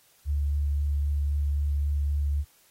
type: tone with vibrato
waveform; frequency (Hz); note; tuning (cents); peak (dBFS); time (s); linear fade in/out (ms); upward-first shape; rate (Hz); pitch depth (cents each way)
sine; 72.2; D2; -29; -23; 0.25-2.45; 50; sine; 3.8; 12
effects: white hiss -61 dBFS RMS until 2.7 s + AAC 48 kbps